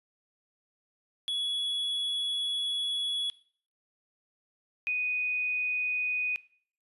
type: tone pair in turn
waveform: triangle / sine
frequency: 3377 / 2487 Hz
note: G#7 / D#7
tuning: +28 / -1 cents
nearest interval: perfect fourth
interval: 529 cents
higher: first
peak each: -27 dBFS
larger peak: neither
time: 1.28-3.3 / 4.87-6.36 s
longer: first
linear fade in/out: 0 ms
effects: noise-tail reverb RT60 0.5 s tail -19 dB re dry + resampled to 32000 Hz